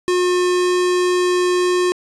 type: tone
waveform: square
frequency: 359.9 Hz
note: F#4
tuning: 48 cents flat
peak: -15 dBFS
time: 0.08-1.92 s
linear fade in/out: 0 ms
effects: resampled to 22050 Hz + 8-bit